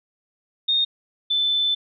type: tone pair in turn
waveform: sine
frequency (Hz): 3684 / 3521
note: A#7 / A7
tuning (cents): -21 / 0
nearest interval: minor second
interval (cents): 79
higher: first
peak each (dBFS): -17 / -18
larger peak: first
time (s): 0.68-0.85 / 1.3-1.75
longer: second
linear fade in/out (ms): 10
effects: none